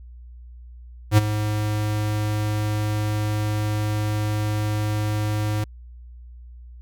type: tone with ADSR envelope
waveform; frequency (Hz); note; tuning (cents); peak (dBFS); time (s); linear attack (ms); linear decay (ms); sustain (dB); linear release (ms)
square; 106; G#2; +36; -10; 1.11-5.64; 66; 22; -12; 3
effects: added 60 Hz sine -39 dBFS peak until 6.81 s